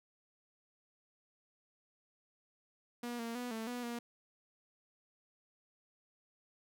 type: tone with pitch steps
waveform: sawtooth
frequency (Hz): 240.5 / 231.1 / 245.5 / 223 / 244.7 / 237.2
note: B3 / A#3 / B3 / A3 / B3 / A#3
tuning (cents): -46 / -15 / -10 / +23 / -16 / +30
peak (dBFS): -35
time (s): 3.03-3.99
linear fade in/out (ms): 5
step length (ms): 160
effects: none